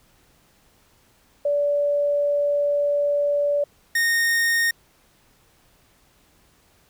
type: tone pair in turn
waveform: sine / 45% pulse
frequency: 578 / 1847.3 Hz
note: D5 / A#6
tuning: -28 / -16 cents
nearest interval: octave + minor sixth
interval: 2012 cents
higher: second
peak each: -18 dBFS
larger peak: neither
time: 1.45-3.64 / 3.95-4.71 s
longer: first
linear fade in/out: 5 ms
effects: pink hiss -59 dBFS RMS until 6.89 s